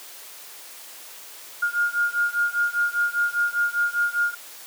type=beating tone pair; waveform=sine; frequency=1416 / 1421 Hz; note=F6 / F6; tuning=+23 / +30 cents; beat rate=5 Hz; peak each=-24 / -23 dBFS; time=1.62-4.35 s; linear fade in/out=10 ms; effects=white hiss -42 dBFS RMS until 4.66 s + high-pass 400 Hz 12 dB/octave